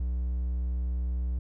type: tone with hard clipping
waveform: triangle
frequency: 62.2 Hz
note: B1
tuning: 13 cents sharp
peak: -28 dBFS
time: 0-1.39 s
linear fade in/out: 5 ms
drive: 6 dB
effects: none